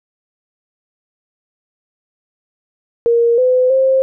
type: tone with pitch steps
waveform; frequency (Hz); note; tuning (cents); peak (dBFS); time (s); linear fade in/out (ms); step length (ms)
sine; 468.4 / 507 / 529; A#4 / B4 / C5; +8 / +45 / +19; -9; 3.06-4.02; 0; 320
effects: none

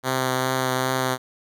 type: tone with vibrato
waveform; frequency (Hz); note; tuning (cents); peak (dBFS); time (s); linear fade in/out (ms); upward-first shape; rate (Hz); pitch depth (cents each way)
5% pulse; 129.8; C3; -13; -10; 0.03-1.18; 50; triangle; 2.5; 14
effects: none

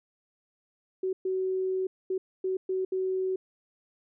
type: tone bursts at uneven times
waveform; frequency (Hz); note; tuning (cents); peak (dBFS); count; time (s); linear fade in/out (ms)
sine; 375.7; F#4; +26; -26; 6; 1.03-1.13 / 1.25-1.87 / 2.1-2.18 / 2.44-2.57 / 2.69-2.85 / 2.92-3.36; 5
effects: none

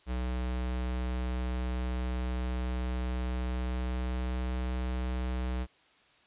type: tone with pitch glide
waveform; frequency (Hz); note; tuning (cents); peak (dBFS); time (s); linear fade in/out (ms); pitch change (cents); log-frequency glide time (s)
square; 62.3 to 62.7; B1 to B1; +16 to +27; -31; 0.06-5.67; 50; +11; 3.46-4.54
effects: white hiss -63 dBFS RMS until 6.26 s + resampled to 8000 Hz

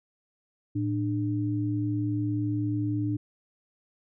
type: tone pair together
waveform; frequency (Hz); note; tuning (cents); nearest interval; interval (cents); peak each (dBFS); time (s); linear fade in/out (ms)
sine; 111.8 / 298.5; A2 / D4; +28 / +28; octave + perfect fourth; 1700; -28; 0.75-3.17; 10
effects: none

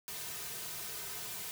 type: noise with comb filter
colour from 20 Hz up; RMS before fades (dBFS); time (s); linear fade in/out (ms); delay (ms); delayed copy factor
white; -42; 0.08-1.51; 0; 3.6; -0.9
effects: none

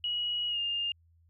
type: tone with pitch glide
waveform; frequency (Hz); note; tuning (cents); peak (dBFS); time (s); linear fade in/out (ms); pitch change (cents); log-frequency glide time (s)
sine; 2908 to 2815; F#7 to F7; -31 to +13; -29; 0.04-0.92; 2; -56; 0.49-0.59
effects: added 83 Hz sine -61 dBFS peak until 1.29 s

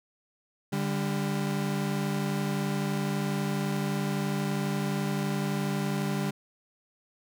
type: tone pair together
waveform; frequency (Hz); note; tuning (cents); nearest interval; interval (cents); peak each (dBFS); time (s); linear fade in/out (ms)
35% pulse; 146.83 / 198.73; D3 / G3; 0 / +24; perfect fourth; 524; -29 / -28; 0.72-6.31; 10
effects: none

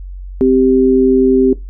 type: tone pair together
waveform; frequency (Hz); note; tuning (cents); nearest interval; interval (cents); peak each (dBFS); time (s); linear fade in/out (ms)
sine; 260 / 390.8; C4 / G4; -11 / -5; perfect fifth; 706; -10; 0.41-1.53; 0
effects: noise-tail reverb RT60 0.2 s tail -18 dB re dry + added 46 Hz sine -25 dBFS peak until 1.69 s

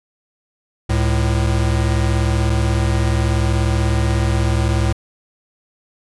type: tone pair together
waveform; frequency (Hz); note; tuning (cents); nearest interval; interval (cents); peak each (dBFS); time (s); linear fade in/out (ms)
square; 69.3 / 110.01; C#2 / A2; 0 / 0; minor sixth; 800; -18; 0.89-4.93; 10
effects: resampled to 24000 Hz

